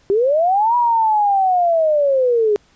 sine linear two-way sweep, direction up then down, 380 to 975 to 405.7 Hz, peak -12 dBFS, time 0.1-2.56 s, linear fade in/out 0 ms, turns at 0.76 s, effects pink hiss -55 dBFS RMS until 2.75 s + resampled to 16000 Hz

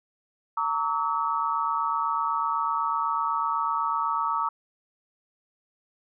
sine tone cluster, 916 / 1142 / 1290 Hz, A#5 / D6 / E6, -31 / -49 / -38 cents, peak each -28 dBFS, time 0.57-4.49 s, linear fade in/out 5 ms, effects none

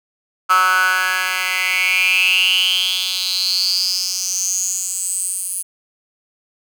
10% pulse tone with high-pass filter sweep, 185.2 Hz, F#3, 2 cents sharp, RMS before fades -18 dBFS, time 0.49-5.63 s, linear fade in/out 20 ms, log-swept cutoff 1300 to 9900 Hz, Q 9.2, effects none

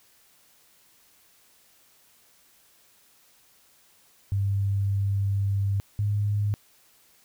sine tone pair in turn, 99.2 / 103.08 Hz, G2 / G#2, +21 / -12 cents, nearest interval minor second, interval 67 cents, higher second, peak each -22 dBFS, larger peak neither, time 4.32-5.8 / 5.99-6.54 s, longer first, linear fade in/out 0 ms, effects white hiss -60 dBFS RMS until 7.24 s

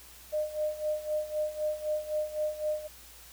sine tone with tremolo, 609 Hz, D#5, 37 cents flat, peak -26 dBFS, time 0.32-2.88 s, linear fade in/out 20 ms, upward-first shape sine, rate 3.9 Hz, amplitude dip 80%, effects added 60 Hz sine -57 dBFS peak until 3.32 s + white hiss -52 dBFS RMS until 3.32 s

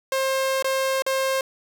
sawtooth tone with dropouts, 532 Hz, C5, 29 cents sharp, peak -17 dBFS, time 0.12-1.41 s, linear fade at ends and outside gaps 2 ms, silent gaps 0.625-0.644 / 1.022-1.064 s, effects none

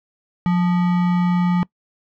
sine tone with sample-and-hold, 178 Hz, F3, 33 cents sharp, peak -14 dBFS, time 0.46-1.63 s, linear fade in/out 0 ms, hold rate 1050 Hz, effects noise-tail reverb RT60 0.1 s tail -23 dB re dry + low-pass 2000 Hz 12 dB/octave

